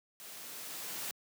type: noise with level ramp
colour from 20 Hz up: white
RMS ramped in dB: -49 to -39 dBFS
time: 0.2-1.11 s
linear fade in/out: 0 ms
effects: high-pass 150 Hz 12 dB/octave